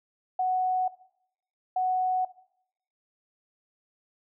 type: tone pair in turn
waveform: sine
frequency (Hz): 741 / 741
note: F#5 / F#5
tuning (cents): +2 / +2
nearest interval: unison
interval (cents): 0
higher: neither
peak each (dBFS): -23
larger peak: neither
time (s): 0.39-0.88 / 1.76-2.25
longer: neither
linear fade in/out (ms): 5
effects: noise-tail reverb RT60 0.7 s tail -17 dB re dry